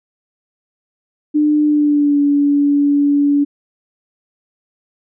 sine tone with pitch glide, 299.6 to 286.6 Hz, D4 to D4, +35 to -42 cents, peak -10 dBFS, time 1.34-3.45 s, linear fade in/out 20 ms, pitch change -77 cents, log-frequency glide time 1.65-2.2 s, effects none

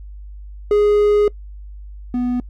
triangle tone pair in turn, 415.3 / 246.9 Hz, G#4 / B3, 0 / 0 cents, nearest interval major sixth, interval 900 cents, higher first, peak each -9 / -15 dBFS, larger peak first, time 0.71-1.28 / 2.14-2.4 s, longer first, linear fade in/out 2 ms, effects noise-tail reverb RT60 0.1 s tail -23 dB re dry + added 50 Hz sine -32 dBFS peak until 2.49 s

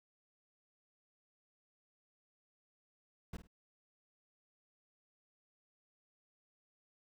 brown noise with echo, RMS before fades -43 dBFS, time 3.33-3.37 s, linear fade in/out 5 ms, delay 51 ms, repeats 2, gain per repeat -11 dB, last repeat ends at 3.472 s, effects none

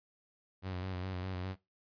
sawtooth tone with vibrato, 92.5 Hz, F#2, in tune, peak -33 dBFS, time 0.62-1.56 s, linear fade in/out 50 ms, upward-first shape square, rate 4.9 Hz, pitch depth 37 cents each way, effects noise-tail reverb RT60 0.2 s tail -18 dB re dry + resampled to 11025 Hz

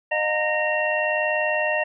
sine tone cluster, 611 / 712 / 919 / 1857 / 2741 Hz, D#5 / F5 / A#5 / A#6 / F7, -32 / +33 / -25 / -7 / -33 cents, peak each -24 / -30 / -31 / -25 / -27 dBFS, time 0.11-1.84 s, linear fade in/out 10 ms, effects none

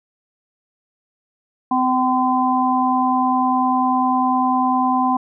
harmonic tone, 255.7 Hz, C4, 40 cents flat, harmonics 1 / 3 / 4, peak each -19 / -19 / -19 dBFS, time 1.71-5.17 s, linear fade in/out 5 ms, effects none

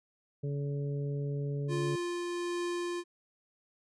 harmonic tone, 142.4 Hz, C#3, 47 cents sharp, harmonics 1 / 2 / 3 / 4, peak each -32 / -45 / -40 / -49 dBFS, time 0.43-1.96 s, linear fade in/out 10 ms
square tone with tremolo, 349.2 Hz, F4, in tune, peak -32 dBFS, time 1.68-3.04 s, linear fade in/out 50 ms, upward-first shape triangle, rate 1.3 Hz, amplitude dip 25%
effects resampled to 22050 Hz

